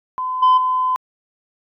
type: tone with level steps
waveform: sine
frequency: 1019 Hz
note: C6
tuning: 46 cents flat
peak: -20 / -7 / -15 dBFS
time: 0.18-0.96 s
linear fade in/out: 0 ms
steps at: 0.42 / 0.57 s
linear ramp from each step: 10 ms
effects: tanh soft clip ceiling -8 dBFS